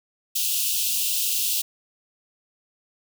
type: high-pass noise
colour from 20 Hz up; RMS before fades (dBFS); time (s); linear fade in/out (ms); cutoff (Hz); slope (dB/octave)
white; -24; 0.35-1.62; 10; 2600; 96
effects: none